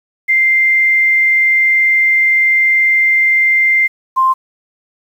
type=tone pair in turn; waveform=sine; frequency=2093 / 1048.9 Hz; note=C7 / C6; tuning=0 / +4 cents; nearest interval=octave; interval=1196 cents; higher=first; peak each=-8 dBFS; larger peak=neither; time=0.28-3.88 / 4.16-4.34 s; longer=first; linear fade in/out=20 ms; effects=7-bit